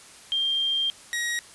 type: tone pair in turn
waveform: sine / sawtooth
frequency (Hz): 3187 / 1895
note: G7 / A#6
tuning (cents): +28 / +28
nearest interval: major sixth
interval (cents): 900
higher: first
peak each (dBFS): -22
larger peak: neither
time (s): 0.32-0.9 / 1.13-1.39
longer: first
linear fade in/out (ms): 0
effects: white hiss -48 dBFS RMS until 1.54 s + resampled to 24000 Hz